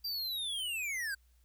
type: linear sweep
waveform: square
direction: down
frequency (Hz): 4764 to 1520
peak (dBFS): -35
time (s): 0.04-1.15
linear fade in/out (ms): 10
effects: added 60 Hz sine -63 dBFS peak until 1.44 s + white hiss -75 dBFS RMS until 1.44 s